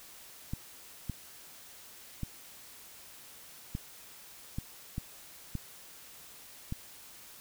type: clicks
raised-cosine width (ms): 5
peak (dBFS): -22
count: 8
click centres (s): 0.535 / 1.097 / 2.233 / 3.751 / 4.585 / 4.981 / 5.553 / 6.724
effects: white hiss -52 dBFS RMS until 7.4 s